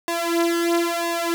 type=tone with flanger; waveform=sawtooth; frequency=339.3 Hz; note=F4; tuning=50 cents flat; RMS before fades=-22 dBFS; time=0.08-1.34 s; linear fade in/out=0 ms; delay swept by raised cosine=1.1 to 3.6 ms; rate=1 Hz; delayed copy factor=+0.9; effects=none